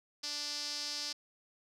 sawtooth tone with band-pass filter, 293.7 Hz, D4, in tune, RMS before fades -39 dBFS, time 0.23-1.13 s, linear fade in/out 10 ms, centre 5000 Hz, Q 4.8, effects none

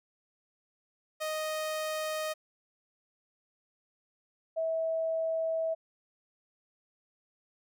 sawtooth / sine tone pair in turn, 622.3 / 649.2 Hz, D#5 / E5, 0 / -27 cents, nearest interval minor second, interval 73 cents, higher second, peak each -28 dBFS, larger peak neither, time 1.2-2.34 / 4.56-5.75 s, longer second, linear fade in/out 20 ms, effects none

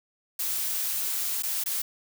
blue noise with dropouts, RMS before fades -29 dBFS, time 0.39-1.82 s, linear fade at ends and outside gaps 5 ms, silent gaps 1.424-1.433 / 1.639-1.659 s, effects none

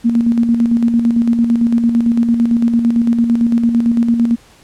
sine tone with tremolo, 233.6 Hz, A#3, 4 cents sharp, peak -8 dBFS, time 0.04-4.36 s, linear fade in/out 20 ms, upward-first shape square, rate 8.9 Hz, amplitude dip 45%, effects pink hiss -46 dBFS RMS until 4.63 s + low-pass 10000 Hz 12 dB/octave

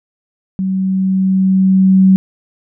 sine tone with level ramp, 189.7 Hz, F#3, 43 cents sharp, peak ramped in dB -14 to -4 dBFS, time 0.59-2.16 s, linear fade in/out 0 ms, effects none

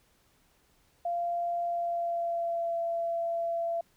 sine tone with pitch glide, 691 to 675.6 Hz, F5 to E5, -19 to +42 cents, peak -28 dBFS, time 1.05-3.81 s, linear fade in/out 5 ms, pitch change -39 cents, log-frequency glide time 1.63-2.77 s, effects pink hiss -67 dBFS RMS until 3.96 s

